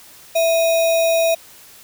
sine tone with sample-and-hold, 660 Hz, E5, 2 cents sharp, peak -13 dBFS, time 0.35-1.35 s, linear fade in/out 10 ms, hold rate 3150 Hz, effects white hiss -44 dBFS RMS until 1.83 s

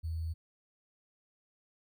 sine tone with sample-and-hold, 81.4 Hz, E2, 21 cents flat, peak -33 dBFS, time 0.03-0.34 s, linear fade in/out 20 ms, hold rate 4410 Hz, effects none

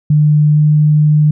sine tone with pitch glide, 150.2 to 151.07 Hz, D3 to D3, +39 to +49 cents, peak -6 dBFS, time 0.1-1.31 s, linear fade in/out 5 ms, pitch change +10 cents, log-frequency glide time 0.54-0.59 s, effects none

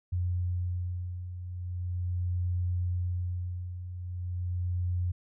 sine beating tone pair, 88.9 / 89.3 Hz, F2 / F2, +31 / +39 cents, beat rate 0.4 Hz, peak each -36 / -30 dBFS, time 0.12-5.12 s, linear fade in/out 10 ms, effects none

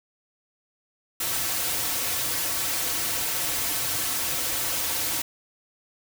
white noise with comb filter, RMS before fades -27 dBFS, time 1.2-5.22 s, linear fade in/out 5 ms, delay 4.9 ms, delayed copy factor -0.7, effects none

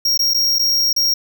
square tone with dropouts, 5588 Hz, F8, in tune, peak -14 dBFS, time 0.05-1.14 s, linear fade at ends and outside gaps 5 ms, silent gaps 0.176-0.192 / 0.337-0.344 / 0.586-0.593 / 0.93-0.963 s, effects none

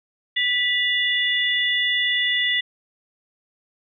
sine tone cluster, 1970 / 2869 / 3472 Hz, B6 / F7 / A7, -5 / +46 / -24 cents, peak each -21 / -26 / -23 dBFS, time 0.36-2.61 s, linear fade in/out 10 ms, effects none

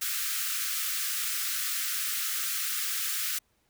white high-pass noise, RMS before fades -31 dBFS, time 0.01-3.39 s, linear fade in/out 10 ms, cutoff 1200 Hz, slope 96 dB/octave, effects pink hiss -71 dBFS RMS until 3.69 s

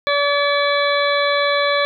harmonic tone, 573 Hz, D5, 43 cents flat, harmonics 1 / 2 / 3 / 4 / 6 / 7, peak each -18 / -21 / -23 / -24 / -26 / -26 dBFS, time 0.07-1.85 s, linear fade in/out 0 ms, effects none

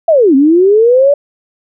sine linear two-way sweep, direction down then up, 686 to 259.6 to 583 Hz, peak -4 dBFS, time 0.08-1.14 s, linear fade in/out 5 ms, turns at 0.35 s, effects none

